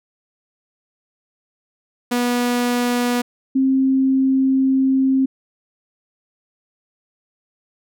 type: tone pair in turn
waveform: sawtooth / sine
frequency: 243.5 / 265.7 Hz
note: B3 / C4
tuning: -24 / +27 cents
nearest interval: major second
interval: 151 cents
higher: second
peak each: -13 dBFS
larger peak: neither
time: 2.11-3.22 / 3.55-5.26 s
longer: second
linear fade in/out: 10 ms
effects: none